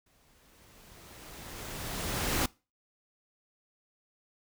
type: noise with exponential growth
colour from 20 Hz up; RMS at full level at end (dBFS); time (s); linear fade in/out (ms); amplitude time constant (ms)
pink; -28; 0.06-2.46; 5; 520
effects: noise-tail reverb RT60 0.3 s tail -23 dB re dry